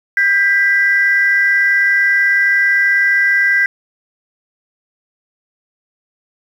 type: tone pair together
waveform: sine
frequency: 1593.9 / 1975.5 Hz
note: G6 / B6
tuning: +28 / 0 cents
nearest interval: major third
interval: 372 cents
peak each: -12 / -12 dBFS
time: 0.17-3.66 s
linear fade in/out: 2 ms
effects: tanh soft clip ceiling -2 dBFS + 7-bit